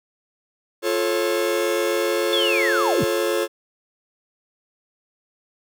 45% pulse chord, F augmented, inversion none, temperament just, 349.2 / 436.5 / 545.7 Hz, F4 / A4 / C#5, 0 / -14 / -27 cents, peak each -24 dBFS, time 0.82-3.48 s, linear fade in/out 50 ms
sine linear sweep, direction down, 3520 to 89.4 Hz, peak -20 dBFS, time 2.33-3.04 s, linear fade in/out 0 ms
effects none

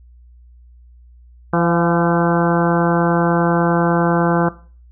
harmonic tone with a mistuned harmonic, 170 Hz, F3, 46 cents flat, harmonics 1 / 2 / 3 / 4 / 5 / 6 / 7 / 8 / 9, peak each -17 / -20 / -22 / -23 / -24 / -25 / -25 / -26 / -27 dBFS, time 1.53-4.49 s, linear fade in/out 5 ms, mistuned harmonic 4, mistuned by +34 cents, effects noise-tail reverb RT60 0.4 s tail -18 dB re dry + added 60 Hz sine -42 dBFS peak until 4.91 s

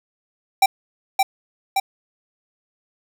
square tone with echo, 780 Hz, G5, 9 cents flat, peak -11 dBFS, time 0.62-0.66 s, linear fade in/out 5 ms, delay 570 ms, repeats 2, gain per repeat -3 dB, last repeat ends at 1.8 s, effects none

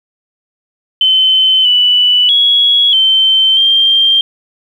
sine tone with pitch steps, 3063 / 2969 / 3339 / 3100 / 3176 Hz, G7 / F#7 / G#7 / G7 / G7, -41 / +5 / +9 / -20 / +22 cents, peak -6 dBFS, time 1.01-4.21 s, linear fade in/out 2 ms, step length 640 ms, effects 7-bit

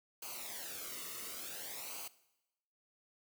white noise with flanger, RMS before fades -45 dBFS, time 0.22-2.08 s, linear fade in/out 5 ms, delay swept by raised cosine 0.55 to 1.25 ms, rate 0.56 Hz, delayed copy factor -0.7, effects noise-tail reverb RT60 0.9 s tail -18 dB re dry

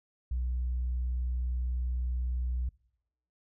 sine tone, 61.74 Hz, B1, in tune, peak -27 dBFS, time 0.31-2.69 s, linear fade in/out 5 ms, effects noise-tail reverb RT60 0.8 s tail -25 dB re dry + tanh soft clip ceiling -26 dBFS

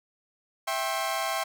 sawtooth tone cluster, 658 / 784 / 1072 Hz, E5 / G5 / C6, -3 / 0 / +42 cents, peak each -28 dBFS, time 0.67-1.44 s, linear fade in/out 10 ms, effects none

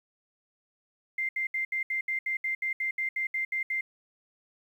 sine tone bursts, 2093 Hz, C7, in tune, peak -27 dBFS, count 15, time 1.18-3.81 s, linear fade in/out 5 ms, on 110 ms, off 70 ms, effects 10-bit

